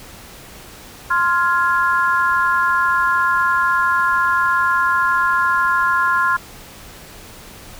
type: chord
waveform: sine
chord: F minor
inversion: second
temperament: just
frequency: 1047.7 / 1396.9 / 1676.3 Hz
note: C6 / F6 / Ab6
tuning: +2 / 0 / +16 cents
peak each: -17 / -17 / -22 dBFS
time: 1.1-6.37 s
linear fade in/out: 10 ms
effects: pink hiss -39 dBFS RMS until 7.79 s